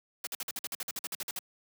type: noise bursts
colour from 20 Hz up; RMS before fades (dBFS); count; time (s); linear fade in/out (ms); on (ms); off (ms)
white; -36; 15; 0.24-1.39; 2; 30; 50
effects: high-pass 150 Hz 12 dB/octave